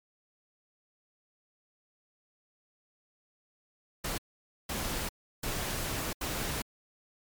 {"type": "noise bursts at uneven times", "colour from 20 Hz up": "pink", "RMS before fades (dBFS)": -34, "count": 4, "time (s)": [[4.04, 4.18], [4.69, 5.09], [5.43, 6.13], [6.21, 6.62]], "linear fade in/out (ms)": 5, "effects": ["MP3 96 kbps"]}